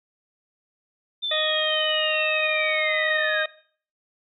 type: linear sweep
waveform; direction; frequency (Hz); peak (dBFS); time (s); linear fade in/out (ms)
sine; down; 3584 to 1588; -24; 1.22-3.44; 20
type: harmonic tone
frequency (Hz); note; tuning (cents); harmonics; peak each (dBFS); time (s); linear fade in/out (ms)
620; D#5; -6; 1 / 2 / 3 / 4 / 5 / 6; -26 / -33 / -29 / -34 / -38 / -30; 1.31-3.46; 5
effects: noise-tail reverb RT60 0.5 s tail -19 dB re dry